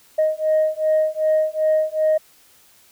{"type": "beating tone pair", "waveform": "sine", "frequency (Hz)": [622.3, 624.9], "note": ["D#5", "D#5"], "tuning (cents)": [0, 7], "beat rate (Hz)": 2.6, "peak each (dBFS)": -18, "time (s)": [0.18, 2.18], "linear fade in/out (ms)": 10, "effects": ["tanh soft clip ceiling -11 dBFS", "white hiss -53 dBFS RMS until 2.91 s"]}